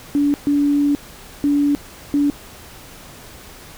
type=tone bursts at uneven times; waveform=sine; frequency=287.7 Hz; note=D4; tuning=36 cents flat; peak=-13 dBFS; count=4; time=0.15-0.34 / 0.47-0.95 / 1.44-1.75 / 2.14-2.3 s; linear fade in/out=0 ms; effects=pink hiss -40 dBFS RMS until 3.77 s